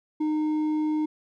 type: tone with hard clipping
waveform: sine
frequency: 307 Hz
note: D#4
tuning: 23 cents flat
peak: -24 dBFS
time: 0.2-1.06 s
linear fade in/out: 10 ms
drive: 4 dB
effects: none